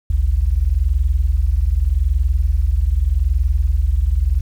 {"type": "tone pair together", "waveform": "sine", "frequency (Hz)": [52.59, 73.42], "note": ["G#1", "D2"], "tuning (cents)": [22, 0], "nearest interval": "tritone", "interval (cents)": 578, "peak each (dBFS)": -16, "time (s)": [0.1, 4.41], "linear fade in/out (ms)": 5, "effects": ["8-bit"]}